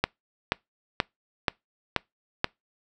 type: click train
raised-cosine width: 0.3 ms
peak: -5 dBFS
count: 6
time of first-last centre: 0.04-2.444 s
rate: 2.08 Hz
effects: noise-tail reverb RT60 0.2 s tail -26 dB re dry